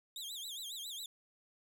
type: tone with vibrato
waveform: sawtooth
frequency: 3562 Hz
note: A7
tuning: 21 cents sharp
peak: -39 dBFS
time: 0.16-1.06 s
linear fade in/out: 2 ms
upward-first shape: sine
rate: 7.3 Hz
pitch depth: 200 cents each way
effects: none